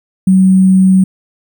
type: tone with sample-and-hold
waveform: sine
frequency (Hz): 188.2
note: F#3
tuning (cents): +30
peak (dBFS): -4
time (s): 0.27-1.04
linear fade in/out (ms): 5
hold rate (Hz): 8820
effects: none